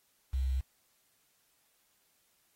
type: tone with quantisation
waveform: sine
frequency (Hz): 65.41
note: C2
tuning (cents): 0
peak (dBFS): -28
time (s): 0.33-0.61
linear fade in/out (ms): 10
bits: 9
effects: white hiss -72 dBFS RMS until 2.55 s + AAC 48 kbps